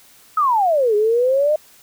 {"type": "exponential two-way sweep", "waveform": "sine", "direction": "down then up", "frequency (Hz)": [1304, 410, 622], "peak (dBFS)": -13, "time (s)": [0.37, 1.56], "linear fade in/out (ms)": 5, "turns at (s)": 0.95, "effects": ["white hiss -49 dBFS RMS until 1.82 s"]}